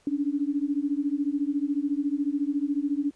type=beating tone pair; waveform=sine; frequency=280 / 294 Hz; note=C#4 / D4; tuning=+18 / +2 cents; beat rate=14 Hz; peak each=-27 dBFS; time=0.07-3.11 s; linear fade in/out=2 ms; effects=pink hiss -63 dBFS RMS until 3.15 s + resampled to 22050 Hz